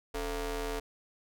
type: ring-modulated tone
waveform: sawtooth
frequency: 240 Hz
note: B3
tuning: 49 cents flat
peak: -26 dBFS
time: 0.14-0.8 s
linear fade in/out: 10 ms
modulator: 200 Hz
effects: none